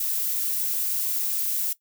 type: noise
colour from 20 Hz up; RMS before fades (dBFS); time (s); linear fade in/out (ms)
violet; -26; 0-1.73; 5
effects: noise-tail reverb RT60 0.1 s tail -17 dB re dry